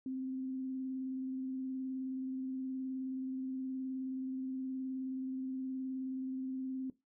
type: tone with vibrato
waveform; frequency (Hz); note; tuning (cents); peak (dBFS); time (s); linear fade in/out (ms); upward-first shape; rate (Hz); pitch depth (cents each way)
sine; 261.6; C4; 0; -36; 0.06-6.9; 2; square; 19; 13
effects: noise-tail reverb RT60 0.2 s tail -17 dB re dry